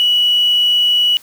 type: tone with quantisation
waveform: sine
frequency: 2937 Hz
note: F#7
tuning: 13 cents flat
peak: -10 dBFS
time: 0-1.17 s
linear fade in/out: 0 ms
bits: 5
effects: white hiss -45 dBFS RMS until 1.22 s